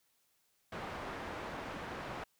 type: low-pass noise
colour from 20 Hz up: white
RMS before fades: -43 dBFS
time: 0.72-2.24 s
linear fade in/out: 5 ms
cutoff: 1300 Hz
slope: 12 dB/octave
effects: white hiss -75 dBFS RMS until 2.39 s